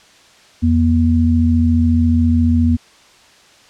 sine tone pair together, 84.74 / 239.9 Hz, E2 / A#3, +48 / +50 cents, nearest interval octave + tritone, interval 1802 cents, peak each -13 dBFS, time 0.62-2.77 s, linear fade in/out 20 ms, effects white hiss -47 dBFS RMS until 3.69 s + low-pass 6000 Hz 12 dB/octave

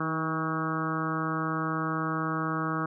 harmonic tone with a mistuned harmonic, 160 Hz, D#3, 49 cents sharp, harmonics 1 / 2 / 3 / 4 / 5 / 6 / 7 / 8 / 9 / 10, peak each -33 / -33 / -40 / -42 / -42 / -44 / -34 / -34 / -38 / -43 dBFS, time 0-2.86 s, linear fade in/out 5 ms, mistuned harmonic 2, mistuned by -22 cents, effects none

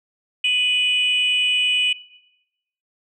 sine tone pair together, 2489 / 2960 Hz, D#7 / F#7, 0 / 0 cents, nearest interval minor third, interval 300 cents, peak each -18 / -17 dBFS, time 0.44-1.93 s, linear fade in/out 5 ms, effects noise-tail reverb RT60 0.9 s tail -19 dB re dry + tanh soft clip ceiling -12 dBFS

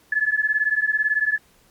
sine beating tone pair, 1711 / 1729 Hz, A6 / A6, -49 / -31 cents, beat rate 18 Hz, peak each -21 dBFS, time 0.12-1.38 s, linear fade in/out 5 ms, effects pink hiss -57 dBFS RMS until 1.7 s + MP3 96 kbps

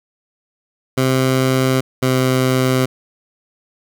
15% pulse tone pair in turn, 130.81 / 129.46 Hz, C3 / C3, 0 / -18 cents, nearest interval unison, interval 18 cents, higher first, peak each -7 dBFS, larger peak neither, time 0.97-1.81 / 2.02-2.86 s, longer neither, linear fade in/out 10 ms, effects none

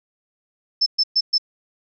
sine tone bursts, 5274 Hz, E8, in tune, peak -14 dBFS, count 4, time 0.81-1.382 s, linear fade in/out 10 ms, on 53 ms, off 120 ms, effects none

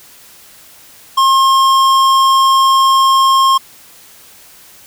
sine tone with tanh clipping, 1070 Hz, C6, 38 cents sharp, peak -9 dBFS, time 1.17-3.58 s, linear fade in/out 10 ms, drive 16 dB, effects white hiss -41 dBFS RMS until 4.86 s

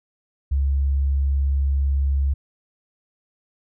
sine tone, 69 Hz, C#2, 7 cents flat, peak -17 dBFS, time 0.51-2.34 s, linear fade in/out 10 ms, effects none

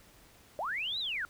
sine linear two-way sweep, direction up then down, 550 to 4062 to 1339 Hz, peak -32 dBFS, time 0.59-1.25 s, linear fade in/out 0 ms, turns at 0.99 s, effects pink hiss -59 dBFS RMS until 1.29 s

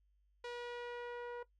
sawtooth tone with low-pass filter sweep, 482.1 Hz, B4, 42 cents flat, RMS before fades -45 dBFS, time 0.44-1.43 s, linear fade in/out 5 ms, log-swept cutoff 4400 to 1400 Hz, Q 0.93, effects noise-tail reverb RT60 0.1 s tail -17 dB re dry + added 50 Hz sine -70 dBFS peak until 1.59 s

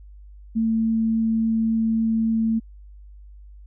sine tone, 224.1 Hz, A3, 32 cents sharp, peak -18 dBFS, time 0.55-2.6 s, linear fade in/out 20 ms, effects added 50 Hz sine -41 dBFS peak until 3.66 s

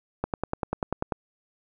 click train, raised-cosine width 1 ms, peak -12 dBFS, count 10, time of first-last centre 0.24-1.122 s, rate 10.2 Hz, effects none

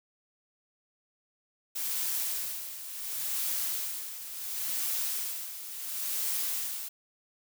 blue noise with tremolo, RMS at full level -31 dBFS, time 1.75-6.89 s, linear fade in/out 10 ms, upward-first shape sine, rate 0.71 Hz, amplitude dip 70%, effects none

